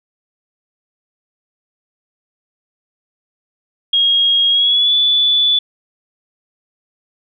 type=tone with pitch glide; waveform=sine; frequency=3272 to 3465 Hz; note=G#7 to A7; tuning=-26 to -27 cents; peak=-10 dBFS; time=3.93-5.59 s; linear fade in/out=5 ms; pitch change=+99 cents; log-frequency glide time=4.5-4.94 s; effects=none